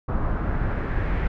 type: noise with low-pass filter sweep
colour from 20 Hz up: brown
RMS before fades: -24 dBFS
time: 0.08-1.28 s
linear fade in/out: 10 ms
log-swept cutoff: 1200 to 2100 Hz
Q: 2.2
effects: none